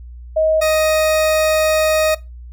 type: tone pair in turn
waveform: sine / 40% pulse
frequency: 630 / 624.9 Hz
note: D#5 / D#5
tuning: +21 / +7 cents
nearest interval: unison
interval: 14 cents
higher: first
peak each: -12 dBFS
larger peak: neither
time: 0.36-0.61 / 0.61-2.15 s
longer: second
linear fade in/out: 10 ms
effects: noise-tail reverb RT60 0.2 s tail -18 dB re dry + added 60 Hz sine -32 dBFS peak until 2.52 s